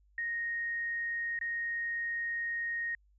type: tone with dropouts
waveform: sine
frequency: 1864.7 Hz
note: A#6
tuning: in tune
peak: -32 dBFS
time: 0.18-2.95 s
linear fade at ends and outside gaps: 2 ms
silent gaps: 1.39-1.412 s
effects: added 50 Hz sine -63 dBFS peak until 3.18 s

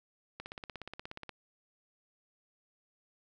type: click train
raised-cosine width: 0.3 ms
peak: -26 dBFS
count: 16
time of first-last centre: 0.4-1.293 s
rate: 16.8 Hz
effects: none

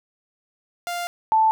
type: tone pair in turn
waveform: sawtooth / sine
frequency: 698.5 / 880.1 Hz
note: F5 / A5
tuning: 0 / 0 cents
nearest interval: major third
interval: 400 cents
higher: second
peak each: -22 / -14 dBFS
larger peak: second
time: 0.87-1.07 / 1.32-1.51 s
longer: first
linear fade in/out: 0 ms
effects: none

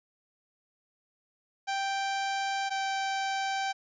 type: tone pair in turn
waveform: sawtooth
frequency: 784 / 778.6 Hz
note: G5 / G5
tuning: 0 / -12 cents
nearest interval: unison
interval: 12 cents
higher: first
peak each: -25 dBFS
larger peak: neither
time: 1.67-2.7 / 2.7-3.73 s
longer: neither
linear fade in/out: 20 ms
effects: resampled to 16000 Hz

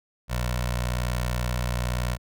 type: tone with notch filter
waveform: 15% pulse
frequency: 61 Hz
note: B1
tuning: 21 cents flat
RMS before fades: -27 dBFS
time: 0.28-2.18 s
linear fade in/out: 50 ms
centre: 270 Hz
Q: 0.65
effects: none

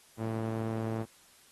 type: tone with band-pass filter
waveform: sawtooth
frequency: 111.9 Hz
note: A2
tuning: 30 cents sharp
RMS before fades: -34 dBFS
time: 0.17-1.06 s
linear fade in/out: 50 ms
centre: 330 Hz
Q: 0.6
effects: white hiss -60 dBFS RMS until 1.51 s + AAC 32 kbps

